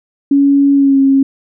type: tone with pitch glide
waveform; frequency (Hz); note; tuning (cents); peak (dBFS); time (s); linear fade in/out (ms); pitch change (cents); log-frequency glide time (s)
sine; 280 to 271.7; C#4 to C#4; +18 to -35; -6; 0.31-1.23; 5; -53; 0.74-0.99
effects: none